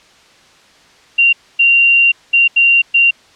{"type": "tone bursts at uneven times", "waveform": "sine", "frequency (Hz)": 2766, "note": "F7", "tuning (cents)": -17, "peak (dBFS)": -6, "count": 5, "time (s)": [[1.18, 1.33], [1.59, 2.12], [2.33, 2.48], [2.56, 2.82], [2.94, 3.11]], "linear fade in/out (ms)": 10, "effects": ["white hiss -46 dBFS RMS until 3.35 s", "low-pass 5000 Hz 12 dB/octave"]}